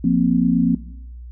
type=chord; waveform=sine; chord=F suspended fourth; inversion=none; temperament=equal; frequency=174.61 / 233.1 / 261.6 Hz; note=F3 / Bb3 / C4; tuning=0 / 0 / 0 cents; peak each=-18 dBFS; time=0.04-0.75 s; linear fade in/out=5 ms; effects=noise-tail reverb RT60 0.8 s tail -19 dB re dry + added 60 Hz sine -33 dBFS peak until 1.31 s